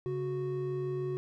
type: tone pair together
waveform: triangle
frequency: 138.5 / 369.1 Hz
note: C#3 / F#4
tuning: -1 / -4 cents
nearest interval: octave + perfect fourth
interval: 1697 cents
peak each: -34 / -31 dBFS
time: 0.06-1.17 s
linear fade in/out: 0 ms
effects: none